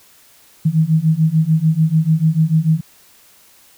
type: beating tone pair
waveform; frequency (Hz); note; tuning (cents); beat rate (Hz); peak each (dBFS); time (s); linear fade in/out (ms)
sine; 155.56 / 162.36; D#3 / E3; 0 / -26; 6.8; -15 / -14; 0.65-2.81; 10
effects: white hiss -49 dBFS RMS until 3.77 s